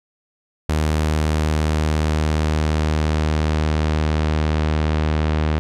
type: tone with low-pass filter sweep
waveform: sawtooth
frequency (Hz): 77.2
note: D#2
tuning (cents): -13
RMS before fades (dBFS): -19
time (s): 0.69-5.59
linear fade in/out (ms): 0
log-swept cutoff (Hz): 11000 to 3600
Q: 0.74
effects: none